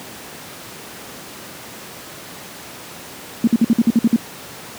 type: tone bursts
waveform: sine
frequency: 230.1 Hz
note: A#3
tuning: 22 cents flat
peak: -8 dBFS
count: 9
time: 3.44-4.161 s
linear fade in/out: 2 ms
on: 33 ms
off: 53 ms
effects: pink hiss -35 dBFS RMS until 4.78 s + high-pass 150 Hz 12 dB/octave